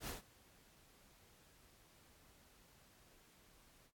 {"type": "noise with ADSR envelope", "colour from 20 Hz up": "pink", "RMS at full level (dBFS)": -43, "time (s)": [0, 3.92], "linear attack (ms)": 75, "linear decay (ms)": 140, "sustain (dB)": -24, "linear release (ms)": 65, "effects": ["AAC 64 kbps"]}